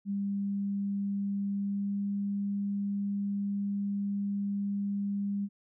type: tone with pitch glide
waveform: sine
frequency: 199.7 to 200.9 Hz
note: G3 to G3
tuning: +32 to +43 cents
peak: -29 dBFS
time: 0.05-5.49 s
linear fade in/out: 50 ms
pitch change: +11 cents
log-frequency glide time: 1.44-2.11 s
effects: none